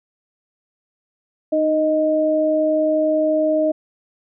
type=tone pair together; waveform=sine; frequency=308.4 / 623 Hz; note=D#4 / D#5; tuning=-15 / +2 cents; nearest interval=octave; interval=1217 cents; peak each=-20 / -16 dBFS; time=1.52-3.72 s; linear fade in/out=10 ms; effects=none